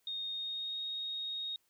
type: tone with pitch glide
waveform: sine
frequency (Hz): 3700 to 3737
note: A#7 to A#7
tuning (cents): -14 to +4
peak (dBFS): -36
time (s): 0.07-1.56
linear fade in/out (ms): 2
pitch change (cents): +18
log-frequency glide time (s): 0.32-0.8
effects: white hiss -75 dBFS RMS until 1.69 s